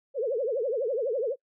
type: tone with vibrato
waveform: sine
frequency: 493.9 Hz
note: B4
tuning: in tune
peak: -25 dBFS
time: 0.14-1.36 s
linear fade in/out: 50 ms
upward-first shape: triangle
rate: 12 Hz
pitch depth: 300 cents each way
effects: noise-tail reverb RT60 0.1 s tail -24 dB re dry